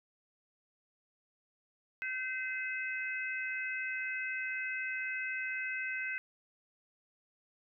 harmonic tone, 514 Hz, C5, 31 cents flat, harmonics 3 / 4 / 5, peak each -38 / -39 / -40 dBFS, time 2.02-6.18 s, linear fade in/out 0 ms, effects none

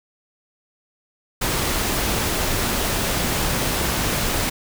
pink noise, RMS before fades -22 dBFS, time 1.41-4.5 s, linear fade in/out 10 ms, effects none

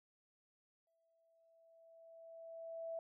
sine tone with exponential growth, 659.3 Hz, E5, in tune, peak -40 dBFS, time 0.87-2.99 s, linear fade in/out 2 ms, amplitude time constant 460 ms, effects none

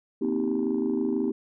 sine chord, C minor seventh, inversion third, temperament just, 235.5 / 261.6 / 314 / 392.4 Hz, Bb3 / C4 / Eb4 / G4, +18 / 0 / +16 / +2 cents, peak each -28 dBFS, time 0.21-1.32 s, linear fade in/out 10 ms, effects tanh soft clip ceiling -17 dBFS

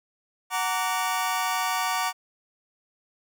sawtooth chord, Gb augmented, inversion none, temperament just, 740 / 925 / 1156.2 Hz, Gb5 / Bb5 / D6, 0 / -14 / -27 cents, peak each -25 dBFS, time 0.5-2.13 s, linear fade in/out 50 ms, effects none

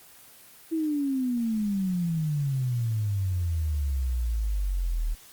sine exponential sweep, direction down, 329.6 to 37.5 Hz, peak -24 dBFS, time 0.71-5.15 s, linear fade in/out 20 ms, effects white hiss -51 dBFS RMS until 5.32 s + Opus 24 kbps

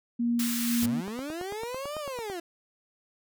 sine tone with tremolo, 236.8 Hz, A#3, 27 cents sharp, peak -23 dBFS, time 0.19-1.01 s, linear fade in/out 10 ms, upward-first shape sine, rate 2 Hz, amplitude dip 50%
white high-pass noise, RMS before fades -33 dBFS, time 0.39-0.86 s, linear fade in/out 5 ms, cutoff 1200 Hz, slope 24 dB/octave
30% pulse linear two-way sweep, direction up then down, 84.4 to 621 to 328.6 Hz, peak -31 dBFS, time 0.82-2.4 s, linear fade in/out 5 ms, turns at 1.98 s
click train, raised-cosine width 1 ms, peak -25 dBFS, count 12, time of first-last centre 1.08-2.3 s, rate 9.02 Hz
effects none

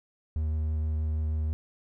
triangle tone with vibrato, 77.6 Hz, D#2, 4 cents flat, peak -24 dBFS, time 0.36-1.53 s, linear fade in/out 0 ms, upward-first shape triangle, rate 6.3 Hz, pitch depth 12 cents each way, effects none

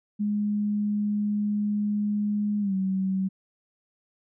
sine tone with pitch glide, 207.7 to 190.46 Hz, G#3 to G3, 0 to -50 cents, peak -23 dBFS, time 0.19-3.29 s, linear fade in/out 20 ms, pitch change -150 cents, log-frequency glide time 2.6-2.74 s, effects none

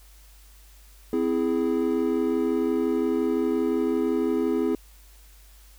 triangle chord, C augmented, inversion none, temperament equal with one note detuned, 257.7 / 329.6 / 415.3 Hz, C4 / E4 / G#4, -26 / 0 / 0 cents, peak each -24 dBFS, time 1.13-4.75 s, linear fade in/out 2 ms, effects added 50 Hz sine -49 dBFS peak until 5.78 s + white hiss -56 dBFS RMS until 5.78 s

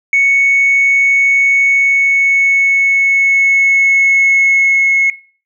sine tone with pitch glide, 2217 to 2180 Hz, C#7 to C#7, 0 to -29 cents, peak -6 dBFS, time 0.13-5.1 s, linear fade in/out 2 ms, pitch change -29 cents, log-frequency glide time 1.68-4.92 s, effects noise-tail reverb RT60 0.4 s tail -20 dB re dry + tanh soft clip ceiling -4 dBFS

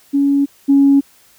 sine tone pair in turn, 280.6 / 278 Hz, C#4 / C#4, +21 / +5 cents, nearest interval unison, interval 16 cents, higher first, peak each -10 / -6 dBFS, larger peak second, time 0.13-0.46 / 0.68-1.01 s, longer neither, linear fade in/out 20 ms, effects tanh soft clip ceiling -2 dBFS + white hiss -50 dBFS RMS until 1.38 s

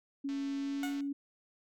sine tone with pitch glide, 277.2 to 280.9 Hz, C#4 to C#4, 0 to +23 cents, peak -33 dBFS, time 0.24-1.13 s, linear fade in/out 10 ms, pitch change +23 cents, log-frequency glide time 0.59-0.9 s
click train, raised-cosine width 0.2 ms, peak -35 dBFS, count 160, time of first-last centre 0.29-1.006 s, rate 222 Hz
15% pulse tone with exponential decay, 729 Hz, F#5, 26 cents flat, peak -29 dBFS, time 0.83-1.08 s, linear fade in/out 2 ms, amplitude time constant 54 ms
effects none

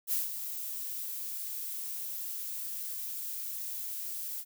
violet noise with ADSR envelope, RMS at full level -29 dBFS, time 0.07-4.45 s, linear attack 53 ms, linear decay 160 ms, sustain -9 dB, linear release 56 ms, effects none

